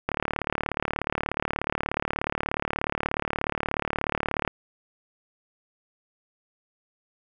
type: click train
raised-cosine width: 0.5 ms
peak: -10 dBFS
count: 162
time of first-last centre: 0.09-4.477 s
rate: 36.7 Hz
effects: none